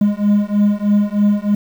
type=beating tone pair; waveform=triangle; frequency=204.4 / 207.6 Hz; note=G#3 / G#3; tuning=-27 / 0 cents; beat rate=3.2 Hz; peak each=-13 dBFS; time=0.01-1.55 s; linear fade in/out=5 ms; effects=7-bit